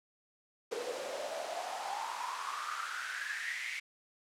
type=noise with high-pass filter sweep; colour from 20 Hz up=pink; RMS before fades=-39 dBFS; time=0.71-3.8 s; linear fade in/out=10 ms; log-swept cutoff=440 to 2200 Hz; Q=8.1; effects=low-pass 8000 Hz 12 dB/octave